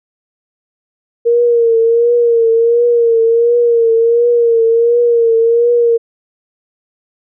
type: tone with vibrato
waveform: sine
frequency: 466.2 Hz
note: A#4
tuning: in tune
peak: -7 dBFS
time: 1.25-5.98 s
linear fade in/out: 20 ms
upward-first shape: triangle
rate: 1.4 Hz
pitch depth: 55 cents each way
effects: none